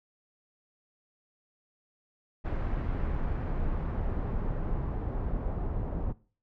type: noise with low-pass filter sweep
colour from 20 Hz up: brown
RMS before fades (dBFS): -31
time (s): 2.44-6.13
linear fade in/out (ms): 20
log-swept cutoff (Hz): 1900 to 850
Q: 0.93
effects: noise-tail reverb RT60 0.4 s tail -20 dB re dry